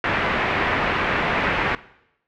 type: low-pass noise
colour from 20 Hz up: white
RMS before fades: -22 dBFS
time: 0.04-1.75 s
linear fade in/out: 2 ms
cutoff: 2300 Hz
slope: 24 dB/octave
effects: noise-tail reverb RT60 0.8 s tail -19 dB re dry